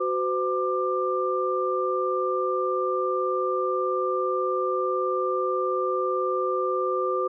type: tone cluster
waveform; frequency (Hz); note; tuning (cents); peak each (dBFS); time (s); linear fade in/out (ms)
sine; 371.7 / 510 / 1189; F#4 / C5 / D6; +8 / -44 / +21; -27; 0-7.28; 10
effects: none